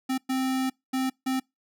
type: tone bursts at uneven times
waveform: square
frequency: 261.6 Hz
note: C4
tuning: in tune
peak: -25 dBFS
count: 4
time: 0.09-0.18 / 0.29-0.7 / 0.93-1.1 / 1.26-1.4 s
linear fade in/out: 10 ms
effects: noise-tail reverb RT60 0.2 s tail -26 dB re dry